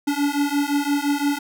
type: beating tone pair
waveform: square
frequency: 284.1 / 289.9 Hz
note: C#4 / D4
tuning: +43 / -22 cents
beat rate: 5.8 Hz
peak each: -23 dBFS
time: 0.07-1.39 s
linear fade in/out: 10 ms
effects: none